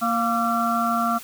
harmonic tone with a mistuned harmonic, 233.1 Hz, A#3, in tune, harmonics 1 / 3 / 5 / 6, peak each -25 / -25 / -25 / -25 dBFS, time 0.01-1.19 s, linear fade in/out 20 ms, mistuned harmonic 6, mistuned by -49 cents, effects white hiss -41 dBFS RMS until 1.23 s

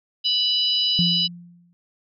harmonic tone, 987.8 Hz, B5, in tune, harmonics 3 / 4 / 5, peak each -21 / -23 / -25 dBFS, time 0.24-1.28 s, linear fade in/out 20 ms
sine tone with exponential decay, 173.8 Hz, F3, 8 cents flat, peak -17 dBFS, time 0.99-1.73 s, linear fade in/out 0 ms, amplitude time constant 160 ms
effects none

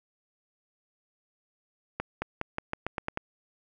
accelerating click train, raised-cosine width 0.5 ms, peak -15 dBFS, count 9, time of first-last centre 2-3.174 s, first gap 220 ms, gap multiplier 0.88, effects none

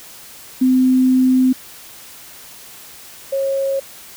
sine tone pair in turn, 257.3 / 545.2 Hz, C4 / C#5, -29 / -29 cents, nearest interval octave + minor second, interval 1300 cents, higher second, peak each -10 / -16 dBFS, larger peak first, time 0.61-1.53 / 3.32-3.8 s, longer first, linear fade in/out 10 ms, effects white hiss -39 dBFS RMS until 4.16 s

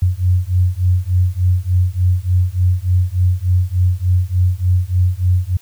sine beating tone pair, 89.1 / 92.5 Hz, F2 / F#2, +35 / 0 cents, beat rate 3.4 Hz, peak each -15 dBFS, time 0.02-5.57 s, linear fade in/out 5 ms, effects white hiss -49 dBFS RMS until 5.61 s

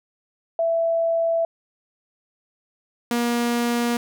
sine / sawtooth tone pair in turn, 664 / 238 Hz, E5 / A#3, +12 / +36 cents, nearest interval octave + tritone, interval 1776 cents, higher first, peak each -18 / -16 dBFS, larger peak second, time 0.59-1.45 / 3.11-3.97 s, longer neither, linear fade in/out 2 ms, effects none

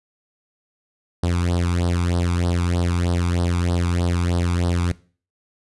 sawtooth tone with flanger, 87.31 Hz, F2, in tune, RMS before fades -20 dBFS, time 1.23-4.92 s, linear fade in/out 5 ms, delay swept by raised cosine 0.21 to 0.86 ms, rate 3.2 Hz, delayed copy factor +0.8, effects noise-tail reverb RT60 0.4 s tail -20 dB re dry + resampled to 24000 Hz

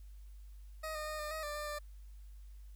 20% pulse tone with pitch steps, 629 / 611 / 615 / 603 / 630 / 592 / 597 / 593 Hz, D#5 / D#5 / D#5 / D5 / D#5 / D5 / D5 / D5, +19 / -32 / -20 / +46 / +21 / +14 / +28 / +17 cents, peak -34 dBFS, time 0.83-1.79 s, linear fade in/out 10 ms, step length 120 ms, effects added 50 Hz sine -49 dBFS peak until 2.75 s + white hiss -72 dBFS RMS until 2.75 s

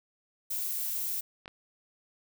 violet noise, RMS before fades -33 dBFS, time 0.5-1.21 s, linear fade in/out 10 ms
clicks, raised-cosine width 0.3 ms, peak -28 dBFS, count 2, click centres 1.458 / 1.479 s
effects none

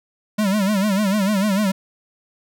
square tone with vibrato, 201.6 Hz, G3, 49 cents sharp, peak -17 dBFS, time 0.38-1.72 s, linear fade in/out 10 ms, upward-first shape sine, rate 6.7 Hz, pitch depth 120 cents each way, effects none

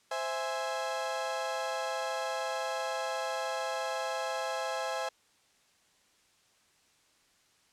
30% pulse chord, C augmented, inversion none, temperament equal, 523.3 / 659.3 / 830.6 Hz, C5 / E5 / G#5, 0 / 0 / 0 cents, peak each -34 dBFS, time 0.11-5.09 s, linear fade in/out 5 ms, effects white hiss -67 dBFS RMS until 7.72 s + low-pass 8000 Hz 12 dB/octave

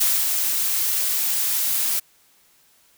blue noise with ADSR envelope, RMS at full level -18 dBFS, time 0-2 s, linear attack 12 ms, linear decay 250 ms, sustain -4 dB, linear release 12 ms, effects white hiss -58 dBFS RMS until 2.97 s

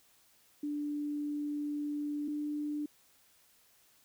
sine tone pair in turn, 293.7 / 296.4 Hz, D4 / D4, 0 / +16 cents, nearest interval unison, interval 16 cents, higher second, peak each -33 / -33 dBFS, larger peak neither, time 0.63-2.28 / 2.28-2.86 s, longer first, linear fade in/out 5 ms, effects white hiss -66 dBFS RMS until 4.04 s

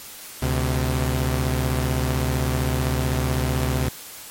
sawtooth tone pair together, 72.06 / 128.4 Hz, D2 / C3, -32 / -32 cents, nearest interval minor seventh, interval 1000 cents, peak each -19 dBFS, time 0.42-3.89 s, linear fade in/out 5 ms, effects white hiss -39 dBFS RMS until 4.3 s + MP3 64 kbps

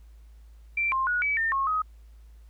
sine tone with pitch steps, 2350 / 1057 / 1457 / 2289 / 1810 / 1087 / 1261 Hz, D7 / C6 / F#6 / D7 / A6 / C#6 / D#6, +1 / +17 / -27 / -45 / +48 / -34 / +23 cents, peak -23 dBFS, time 0.77-1.82 s, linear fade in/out 5 ms, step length 150 ms, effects added 55 Hz sine -47 dBFS peak until 2.49 s + pink hiss -68 dBFS RMS until 2.49 s

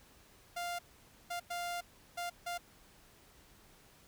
sawtooth tone bursts at uneven times, 698.5 Hz, F5, in tune, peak -33 dBFS, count 5, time 0.56-0.79 / 1.3-1.4 / 1.5-1.81 / 2.17-2.3 / 2.46-2.58 s, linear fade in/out 10 ms, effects pink hiss -62 dBFS RMS until 4.07 s

